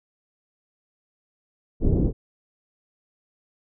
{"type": "low-pass noise", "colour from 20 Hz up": "pink", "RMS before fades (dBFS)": -20, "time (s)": [1.8, 2.13], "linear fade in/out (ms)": 50, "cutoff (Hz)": 410, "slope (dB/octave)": 24, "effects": []}